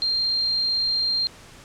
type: tone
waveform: sine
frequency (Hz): 4186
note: C8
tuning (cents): 0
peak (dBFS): -20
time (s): 0.02-1.27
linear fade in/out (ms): 0
effects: pink hiss -46 dBFS RMS until 1.64 s + low-pass 9000 Hz 12 dB/octave